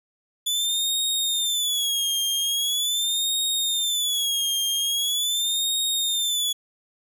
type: tone with vibrato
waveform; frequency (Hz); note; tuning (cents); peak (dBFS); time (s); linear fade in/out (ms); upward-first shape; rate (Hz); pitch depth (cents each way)
sawtooth; 3459; A7; -30; -19; 0.46-6.53; 10; sine; 0.42; 130
effects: none